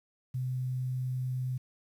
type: tone with quantisation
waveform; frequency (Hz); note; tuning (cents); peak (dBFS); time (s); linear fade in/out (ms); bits
sine; 127.9; C3; -39; -30; 0.34-1.58; 10; 10
effects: none